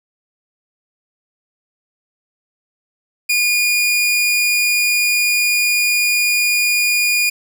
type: tone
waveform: sawtooth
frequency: 2436 Hz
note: D#7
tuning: 37 cents flat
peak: -10 dBFS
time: 3.29-7.3 s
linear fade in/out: 10 ms
effects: none